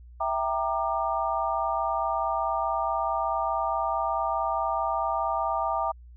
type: chord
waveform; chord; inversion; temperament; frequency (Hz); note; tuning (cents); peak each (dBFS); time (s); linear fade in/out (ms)
sine; E half-diminished seventh; none; equal with one note detuned; 659.3 / 784 / 932.3 / 1195.9; E5 / G5 / Bb5 / D6; 0 / 0 / 0 / +31; -30; 0.2-5.92; 10
effects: added 60 Hz sine -45 dBFS peak until 6.16 s